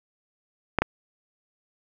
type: clicks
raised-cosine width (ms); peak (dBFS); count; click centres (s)
0.5; -5; 2; 0.787 / 0.82
effects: none